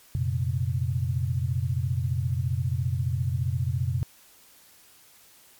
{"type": "tone cluster", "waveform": "sine", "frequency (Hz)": [89.8, 118.2, 132.9], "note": ["F2", "A#2", "C3"], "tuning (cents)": [49, 24, 27], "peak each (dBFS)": -28, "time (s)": [0.15, 4.03], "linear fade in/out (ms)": 0, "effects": ["white hiss -55 dBFS RMS until 5.59 s", "MP3 96 kbps"]}